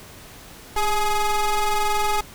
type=ring-modulated tone; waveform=35% pulse; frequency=418.3 Hz; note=G#4; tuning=12 cents sharp; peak=-14 dBFS; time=0.76-2.21 s; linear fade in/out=5 ms; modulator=429 Hz; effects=pink hiss -43 dBFS RMS until 2.34 s